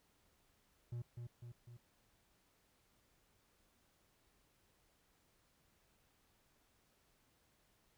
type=tone with echo; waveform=triangle; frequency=119.6 Hz; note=A#2; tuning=45 cents sharp; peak=-39 dBFS; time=0.92-1.02 s; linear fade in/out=5 ms; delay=250 ms; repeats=3; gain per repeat=-4 dB; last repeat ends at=1.77 s; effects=pink hiss -75 dBFS RMS until 7.97 s

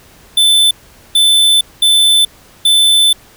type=tone bursts at uneven times; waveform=square; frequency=3524 Hz; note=A7; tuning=2 cents sharp; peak=-7 dBFS; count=4; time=0.37-0.71 / 1.15-1.61 / 1.82-2.25 / 2.65-3.13 s; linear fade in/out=5 ms; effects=pink hiss -43 dBFS RMS until 3.36 s

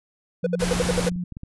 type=tone with vibrato; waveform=sine; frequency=177.8 Hz; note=F3; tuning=31 cents sharp; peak=-25 dBFS; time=0.43-1.24 s; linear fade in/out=5 ms; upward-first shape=sine; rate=11 Hz; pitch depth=12 cents each way
type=tone bursts; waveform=triangle; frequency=493.9 Hz; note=B4; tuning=in tune; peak=-16 dBFS; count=8; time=0.44-1.089 s; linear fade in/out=5 ms; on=26 ms; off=63 ms
type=noise; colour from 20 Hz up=pink; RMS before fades=-27 dBFS; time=0.59-1.1 s; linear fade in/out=20 ms
type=clicks; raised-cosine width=5 ms; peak=-24 dBFS; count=6; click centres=1.05 / 1.118 / 1.16 / 1.323 / 1.369 / 1.434 s
effects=resampled to 24000 Hz

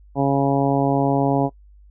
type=harmonic tone; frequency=138.59 Hz; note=C#3; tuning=in tune; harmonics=1 / 2 / 3 / 4 / 5 / 6 / 7; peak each=-22 / -20 / -25 / -25 / -24 / -26 / -30 dBFS; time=0.15-1.5 s; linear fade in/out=50 ms; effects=noise-tail reverb RT60 0.1 s tail -23 dB re dry + added 50 Hz sine -45 dBFS peak until 1.9 s

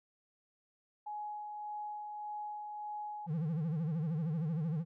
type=tone with tremolo; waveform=sine; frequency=839 Hz; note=G#5; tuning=17 cents sharp; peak=-38 dBFS; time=1.06-3.27 s; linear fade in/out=10 ms; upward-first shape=sine; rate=1.7 Hz; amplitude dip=30%
type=tone with vibrato; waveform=triangle; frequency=159.6 Hz; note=D#3; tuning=44 cents sharp; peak=-30 dBFS; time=3.26-4.85 s; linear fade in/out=50 ms; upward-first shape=sine; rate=13 Hz; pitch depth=140 cents each way
effects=none

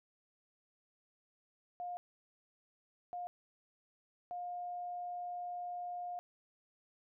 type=tone bursts at uneven times; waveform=sine; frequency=710 Hz; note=F5; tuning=28 cents sharp; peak=-39 dBFS; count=3; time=1.8-1.97 / 3.13-3.27 / 4.31-6.19 s; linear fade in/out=0 ms; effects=none

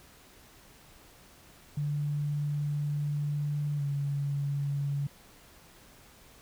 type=tone with pitch glide; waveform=sine; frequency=146.5 to 141.67 Hz; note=D3 to C#3; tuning=-4 to +38 cents; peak=-28 dBFS; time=1.77-5.07 s; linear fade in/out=5 ms; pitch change=-58 cents; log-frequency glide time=3.77-3.82 s; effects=pink hiss -56 dBFS RMS until 6.41 s

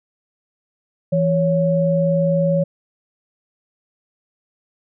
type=tone pair together; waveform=sine; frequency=166.6 / 557 Hz; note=E3 / C#5; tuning=+19 / +8 cents; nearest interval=octave + major sixth; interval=2089 cents; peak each=-17 dBFS; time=1.12-2.64 s; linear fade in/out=10 ms; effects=none

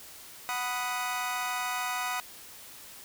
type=chord; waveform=25% pulse; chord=B major; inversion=second; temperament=equal; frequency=740 / 987.8 / 1244.5 Hz; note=F#5 / B5 / D#6; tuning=0 / 0 / 0 cents; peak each=-31 dBFS; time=0.49-2.2 s; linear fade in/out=0 ms; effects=white hiss -48 dBFS RMS until 3.04 s

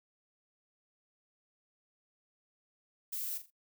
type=noise with echo; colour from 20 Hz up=violet; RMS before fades=-38 dBFS; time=3.12-3.38 s; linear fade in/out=10 ms; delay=42 ms; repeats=3; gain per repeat=-10 dB; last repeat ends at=3.506 s; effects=noise-tail reverb RT60 0.1 s tail -22 dB re dry

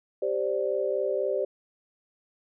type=chord; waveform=sine; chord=G suspended fourth; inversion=none; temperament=equal; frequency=392 / 523.3 / 587.3 Hz; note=G4 / C5 / D5; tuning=0 / 0 / 0 cents; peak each=-29 dBFS; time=0.22-1.45 s; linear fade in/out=5 ms; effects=none

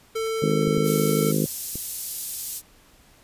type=tone; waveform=square; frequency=445.8 Hz; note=A4; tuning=23 cents sharp; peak=-25 dBFS; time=0.15-1.32 s; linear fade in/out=10 ms
type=harmonic tone; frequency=51.91 Hz; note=G#1; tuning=in tune; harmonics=3 / 4 / 5 / 6 / 7 / 8 / 9 / 10; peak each=-24 / -26 / -28 / -30 / -31 / -32 / -33 / -34 dBFS; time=0.42-1.46 s; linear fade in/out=5 ms
type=clicks; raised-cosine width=3 ms; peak=-21 dBFS; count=3; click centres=0.677 / 0.779 / 1.756 s
type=high-pass noise; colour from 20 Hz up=white; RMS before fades=-30 dBFS; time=0.83-2.62 s; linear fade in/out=50 ms; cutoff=6100 Hz; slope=12 dB/octave
effects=pink hiss -55 dBFS RMS until 3.23 s + resampled to 32000 Hz

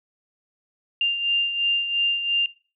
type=beating tone pair; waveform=sine; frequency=2794 / 2796.9 Hz; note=F7 / F7; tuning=0 / +2 cents; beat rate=2.9 Hz; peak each=-21 / -28 dBFS; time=1.01-2.46 s; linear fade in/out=2 ms; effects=noise-tail reverb RT60 0.4 s tail -21 dB re dry

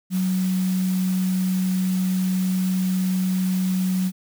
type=tone in noise; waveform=sine; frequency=185.6 Hz; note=F#3; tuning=6 cents sharp; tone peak=-19 dBFS; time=0.1-4.12 s; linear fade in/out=50 ms; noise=white; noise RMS=-37 dBFS; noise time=0.1-4.12 s; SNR=+15 dB; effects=none

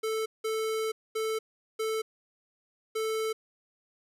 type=tone bursts at uneven times; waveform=square; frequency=440 Hz; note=A4; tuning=in tune; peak=-29 dBFS; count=5; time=0.03-0.26 / 0.44-0.92 / 1.15-1.39 / 1.79-2.02 / 2.95-3.33 s; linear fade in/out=10 ms; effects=resampled to 32000 Hz + 11-bit

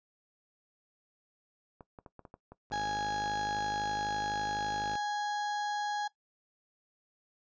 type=clicks; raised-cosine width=1 ms; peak=-34 dBFS; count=10; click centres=1.808 / 1.988 / 2.062 / 2.193 / 2.252 / 2.341 / 2.52 / 2.712 / 3.265 / 3.578 s
type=tone; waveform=5% pulse; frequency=51.91 Hz; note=G#1; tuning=in tune; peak=-30 dBFS; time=2.7-4.97 s; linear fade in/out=10 ms
type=harmonic tone; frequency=830 Hz; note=G#5; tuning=1 cent flat; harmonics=1 / 2 / 4 / 5 / 6 / 7 / 8; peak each=-32 / -39 / -47 / -46 / -53 / -55 / -53 dBFS; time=2.72-6.08 s; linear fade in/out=10 ms
effects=noise-tail reverb RT60 0.1 s tail -17 dB re dry + resampled to 16000 Hz

